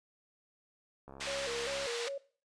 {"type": "click train", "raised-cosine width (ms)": 1, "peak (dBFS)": -35, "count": 54, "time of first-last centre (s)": [1.08, 1.857], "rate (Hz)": 68.2}
{"type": "band-pass noise", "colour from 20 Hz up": "white", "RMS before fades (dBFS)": -40, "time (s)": [1.2, 2.09], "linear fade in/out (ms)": 10, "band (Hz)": [870, 4300], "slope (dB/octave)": 12}
{"type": "tone with vibrato", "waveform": "sine", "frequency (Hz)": 512, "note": "C5", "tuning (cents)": -38, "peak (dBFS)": -36, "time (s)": [1.27, 2.18], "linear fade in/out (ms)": 5, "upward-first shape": "square", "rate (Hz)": 2.5, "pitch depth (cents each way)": 140}
{"effects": ["noise-tail reverb RT60 0.4 s tail -18 dB re dry", "resampled to 22050 Hz"]}